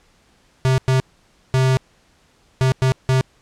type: tone bursts at uneven times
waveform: square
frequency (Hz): 130.81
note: C3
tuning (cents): 0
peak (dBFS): -14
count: 6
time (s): 0.65-0.78 / 0.88-1 / 1.54-1.77 / 2.61-2.72 / 2.82-2.92 / 3.09-3.21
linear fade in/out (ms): 0
effects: pink hiss -57 dBFS RMS until 3.41 s + low-pass 8000 Hz 12 dB/octave